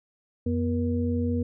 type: tone cluster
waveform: sine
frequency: 89 / 243 / 475.7 Hz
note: F2 / B3 / A#4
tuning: +33 / -28 / +35 cents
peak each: -27 / -26 / -32 dBFS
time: 0.46-1.43 s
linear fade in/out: 5 ms
effects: none